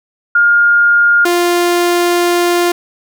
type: tone pair in turn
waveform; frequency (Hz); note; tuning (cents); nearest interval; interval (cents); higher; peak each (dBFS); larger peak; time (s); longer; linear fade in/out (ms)
sine / sawtooth; 1415 / 349.5; F6 / F4; +22 / +1; 2 octaves; 2421; first; -6; neither; 0.35-1.25 / 1.25-2.72; second; 5
effects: none

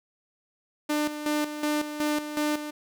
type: tone with tremolo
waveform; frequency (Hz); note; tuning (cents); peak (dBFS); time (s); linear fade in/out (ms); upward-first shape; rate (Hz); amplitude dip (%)
sawtooth; 299.3; D4; +33; -20; 0.89-2.71; 10; square; 2.7; 65
effects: none

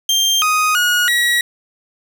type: tone with pitch steps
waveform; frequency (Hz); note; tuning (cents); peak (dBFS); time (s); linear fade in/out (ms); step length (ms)
30% pulse; 3176 / 1248 / 1447 / 1916; G7 / D#6 / F#6 / A#6; +22 / +5 / -39 / +47; -10; 0.09-1.41; 2; 330
effects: none

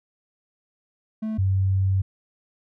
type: tone pair in turn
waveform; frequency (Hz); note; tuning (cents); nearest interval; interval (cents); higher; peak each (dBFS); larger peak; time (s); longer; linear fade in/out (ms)
triangle / sine; 218.4 / 95.78; A3 / G2; -13 / -40; octave + major second; 1427; first; -23 / -18; second; 1.22-1.38 / 1.38-2.02; second; 10
effects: none

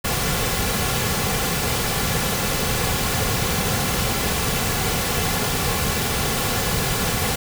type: noise with comb filter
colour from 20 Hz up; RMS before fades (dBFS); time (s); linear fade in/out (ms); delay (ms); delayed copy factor
pink; -22; 0.04-7.36; 10; 3.2; -0.5
effects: none

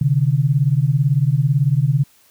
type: beating tone pair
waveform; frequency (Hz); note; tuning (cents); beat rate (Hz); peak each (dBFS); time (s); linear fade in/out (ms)
sine; 130.81 / 148.81; C3 / D3; 0 / +23; 18; -16; 0.01-2.04; 5
effects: white hiss -54 dBFS RMS until 2.3 s

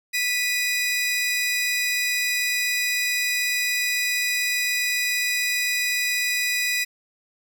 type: tone pair together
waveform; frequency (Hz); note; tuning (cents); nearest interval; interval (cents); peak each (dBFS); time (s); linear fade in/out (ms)
sawtooth; 1973.8 / 2479; B6 / D#7; -2 / -7; major third; 395; -21; 0.13-6.85; 20
effects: none

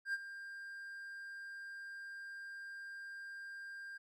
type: tone with ADSR envelope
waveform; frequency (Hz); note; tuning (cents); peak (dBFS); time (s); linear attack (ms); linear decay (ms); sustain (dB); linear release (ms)
triangle; 1596; G6; +31; -31; 0.05-3.98; 86; 35; -13; 12
effects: none

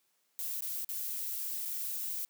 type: noise with dropouts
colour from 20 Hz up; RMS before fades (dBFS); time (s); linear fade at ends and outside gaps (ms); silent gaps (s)
violet; -37; 0.39-2.25; 0; 0.607-0.622 / 0.846-0.89 / 1.651-1.656
effects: white hiss -75 dBFS RMS until 2.29 s + high-pass 150 Hz 12 dB/octave

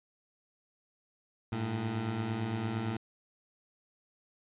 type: beating tone pair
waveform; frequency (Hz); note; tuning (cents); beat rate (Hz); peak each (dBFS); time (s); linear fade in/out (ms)
20% pulse; 104.1 / 112.9; G#2 / A2; +5 / +45; 8.8; -34 / -28; 1.52-2.97; 5
effects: resampled to 8000 Hz

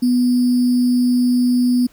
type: tone with sample-and-hold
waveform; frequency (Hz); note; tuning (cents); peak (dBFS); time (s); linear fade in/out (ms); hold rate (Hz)
sine; 246.9; B3; 0; -12; 0.02-1.87; 10; 4900
effects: pink hiss -53 dBFS RMS until 1.92 s

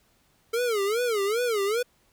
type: tone with vibrato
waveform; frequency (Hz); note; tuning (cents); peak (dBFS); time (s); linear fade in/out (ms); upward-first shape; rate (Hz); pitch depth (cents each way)
square; 440.8; A4; +3; -24; 0.53-1.83; 10; sine; 2.5; 200
effects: pink hiss -65 dBFS RMS until 2.12 s

